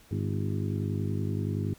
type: harmonic tone with a mistuned harmonic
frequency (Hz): 50.7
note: G#1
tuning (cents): -41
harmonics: 2 / 3 / 4 / 5 / 6 / 7 / 8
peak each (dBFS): -30 / -34 / -36 / -38 / -40 / -41 / -42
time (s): 0.11-1.74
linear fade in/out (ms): 5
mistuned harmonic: 6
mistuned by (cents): +58
effects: pink hiss -57 dBFS RMS until 1.78 s